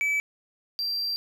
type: tone pair in turn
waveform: triangle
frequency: 2300 / 4716 Hz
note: D7 / D8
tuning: -37 / +6 cents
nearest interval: octave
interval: 1243 cents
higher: second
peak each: -21 / -25 dBFS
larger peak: first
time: 0.01-0.2 / 0.79-1.16 s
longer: second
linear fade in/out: 0 ms
effects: none